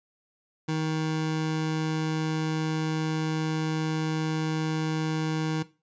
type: tone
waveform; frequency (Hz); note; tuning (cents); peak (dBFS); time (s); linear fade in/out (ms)
25% pulse; 157.5; D#3; +21; -22; 0.68-5.63; 10
effects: noise-tail reverb RT60 0.3 s tail -17 dB re dry + resampled to 16000 Hz